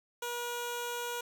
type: tone with notch filter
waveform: 10% pulse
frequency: 480 Hz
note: B4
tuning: 49 cents flat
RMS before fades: -37 dBFS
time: 0.22-1.21 s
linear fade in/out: 5 ms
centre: 2000 Hz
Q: 1.8
effects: 9-bit